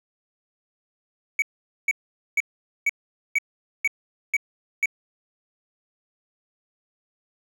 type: tone bursts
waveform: triangle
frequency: 2262 Hz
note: C#7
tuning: 34 cents sharp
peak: -16 dBFS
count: 8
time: 1.39-4.858 s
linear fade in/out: 2 ms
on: 31 ms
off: 460 ms
effects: none